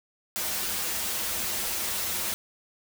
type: noise with comb filter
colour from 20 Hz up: white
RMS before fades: -30 dBFS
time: 0.36-2.34 s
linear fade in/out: 0 ms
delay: 7 ms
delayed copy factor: -0.75
effects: none